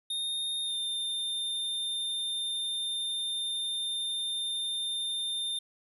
square tone with pitch glide, 3678 to 3611 Hz, A#7 to A7, -24 to +44 cents, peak -31 dBFS, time 0.1-5.59 s, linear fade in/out 5 ms, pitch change -32 cents, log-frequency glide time 0.63-0.75 s, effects none

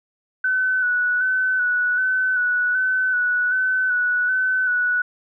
sine tone with vibrato, 1494 Hz, F#6, 16 cents sharp, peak -17 dBFS, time 0.44-5.02 s, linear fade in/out 5 ms, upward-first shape square, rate 1.3 Hz, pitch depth 25 cents each way, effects none

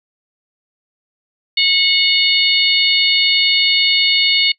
harmonic tone, 729 Hz, F#5, 26 cents flat, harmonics 3 / 4 / 5 / 6, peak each -17 / -17 / -17 / -17 dBFS, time 1.57-4.52 s, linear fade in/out 5 ms, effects noise-tail reverb RT60 0.1 s tail -23 dB re dry

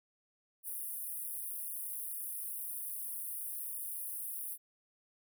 pink high-pass noise, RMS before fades -41 dBFS, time 0.63-4.58 s, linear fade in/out 50 ms, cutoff 9400 Hz, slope 96 dB/octave, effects none

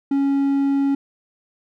triangle tone, 277.2 Hz, C#4, in tune, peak -14 dBFS, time 0.11-0.95 s, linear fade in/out 5 ms, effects none

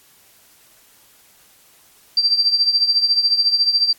sine tone with tremolo, 4699 Hz, D8, in tune, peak -10 dBFS, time 2.17-3.93 s, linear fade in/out 2 ms, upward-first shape triangle, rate 14 Hz, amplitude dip 80%, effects white hiss -52 dBFS RMS until 3.98 s + AAC 64 kbps

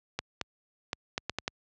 clicks, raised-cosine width 0.2 ms, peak -13 dBFS, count 7, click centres 0.19 / 0.413 / 0.931 / 1.179 / 1.296 / 1.386 / 1.479 s, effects high-pass 60 Hz 12 dB/octave + low-pass 7000 Hz 12 dB/octave

